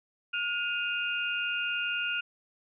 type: tone cluster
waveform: sine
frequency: 1429 / 2504 / 2798 Hz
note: F6 / D#7 / F7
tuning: +39 / +10 / +3 cents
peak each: -32 / -34 / -33 dBFS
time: 0.33-2.21 s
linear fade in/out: 10 ms
effects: none